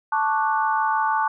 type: chord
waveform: sine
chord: D major seventh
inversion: second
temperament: equal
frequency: 880 / 1108.7 / 1174.7 / 1480 Hz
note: A5 / C#6 / D6 / F#6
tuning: 0 / 0 / 0 / 0 cents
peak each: -21 / -26 / -27 / -27 dBFS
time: 0.12-1.28 s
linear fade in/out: 5 ms
effects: none